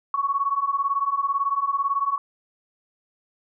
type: beating tone pair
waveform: sine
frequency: 1103 / 1121 Hz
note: C#6 / C#6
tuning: -9 / +19 cents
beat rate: 18 Hz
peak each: -25 / -23 dBFS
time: 0.14-2.18 s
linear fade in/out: 2 ms
effects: none